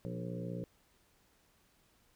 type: harmonic tone with a mistuned harmonic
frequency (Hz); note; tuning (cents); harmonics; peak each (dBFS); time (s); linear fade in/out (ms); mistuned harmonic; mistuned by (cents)
59.9; A#1; +48; 2 / 3 / 4 / 5 / 6 / 7 / 8 / 9; -43 / -41 / -50 / -48 / -55 / -49 / -49 / -48; 0.05-0.64; 0; 3; -42
effects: pink hiss -70 dBFS RMS until 2.15 s